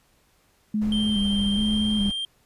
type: tone with vibrato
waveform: sine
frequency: 207.3 Hz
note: G#3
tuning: 3 cents flat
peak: -21 dBFS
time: 0.74-2.1 s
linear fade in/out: 5 ms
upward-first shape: square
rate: 1.2 Hz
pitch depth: 44 cents each way
type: noise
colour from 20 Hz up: brown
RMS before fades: -34 dBFS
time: 0.81-2.12 s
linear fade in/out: 10 ms
type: tone with pitch glide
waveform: triangle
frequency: 3153 to 3179 Hz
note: G7 to G7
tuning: +9 to +24 cents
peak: -25 dBFS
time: 0.92-2.25 s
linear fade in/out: 2 ms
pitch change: +15 cents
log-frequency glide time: 1.26-1.89 s
effects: pink hiss -63 dBFS RMS until 2.45 s + resampled to 32000 Hz